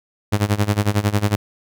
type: tone with tremolo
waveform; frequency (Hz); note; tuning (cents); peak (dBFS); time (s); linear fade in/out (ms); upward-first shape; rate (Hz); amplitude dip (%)
sawtooth; 103.4; G#2; -7; -9; 0.32-1.36; 10; sine; 11; 90
effects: none